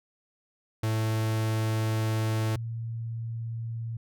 45% pulse / sine tone pair in turn, 110.2 / 114.66 Hz, A2 / A#2, +3 / -28 cents, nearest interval minor second, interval 69 cents, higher second, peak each -25 / -31 dBFS, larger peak first, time 0.83-2.56 / 2.56-3.97 s, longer first, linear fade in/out 5 ms, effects none

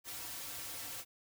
white noise with comb filter, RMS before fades -44 dBFS, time 0.04-1.05 s, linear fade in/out 50 ms, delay 4.8 ms, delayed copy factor -0.75, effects none

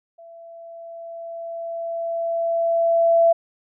sine tone with level ramp, 670 Hz, E5, 28 cents sharp, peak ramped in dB -41 to -11 dBFS, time 0.18-3.33 s, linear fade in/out 10 ms, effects none

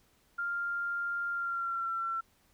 sine tone with pitch glide, 1396.9 to 1350.9 Hz, F6 to E6, 0 to +42 cents, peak -31 dBFS, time 0.38-2.21 s, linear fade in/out 10 ms, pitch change -58 cents, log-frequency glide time 1.3-1.94 s, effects pink hiss -68 dBFS RMS until 2.53 s

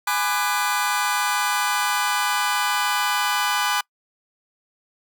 sawtooth chord, G# half-diminished seventh, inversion none, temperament just, 830.6 / 996.7 / 1196.1 / 1495.1 Hz, G#5 / B5 / D6 / F#6, 0 / +16 / +31 / +18 cents, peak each -22 dBFS, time 0.07-3.81 s, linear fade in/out 5 ms, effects noise-tail reverb RT60 0.1 s tail -26 dB re dry

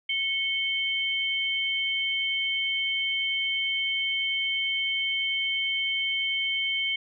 sine tone pair together, 2203 / 3112 Hz, C#7 / G7, -11 / -13 cents, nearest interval tritone, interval 598 cents, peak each -28 / -27 dBFS, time 0.09-6.96 s, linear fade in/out 5 ms, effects none

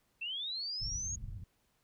sine linear sweep, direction up, 2627 to 6710 Hz, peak -36 dBFS, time 0.21-1.16 s, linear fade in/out 10 ms
white low-pass noise, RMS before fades -43 dBFS, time 0.8-1.44 s, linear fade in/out 5 ms, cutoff 120 Hz, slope 24 dB/octave
effects pink hiss -75 dBFS RMS until 1.83 s

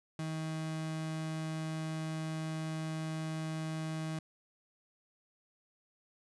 35% pulse tone, 158.5 Hz, D#3, 32 cents sharp, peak -34 dBFS, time 0.19-4.19 s, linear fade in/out 2 ms, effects resampled to 24000 Hz + 11-bit

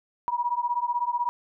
sine beating tone pair, 956 / 972 Hz, A#5 / B5, +43 / -28 cents, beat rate 16 Hz, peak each -27 dBFS, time 0.28-1.29 s, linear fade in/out 0 ms, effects none

